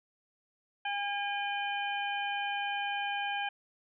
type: harmonic tone with a mistuned harmonic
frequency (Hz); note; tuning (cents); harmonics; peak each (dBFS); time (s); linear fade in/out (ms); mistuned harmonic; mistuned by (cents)
810; G#5; -43; 1 / 2 / 3 / 4; -34 / -37 / -39 / -40; 0.85-3.49; 5; 4; -100
effects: none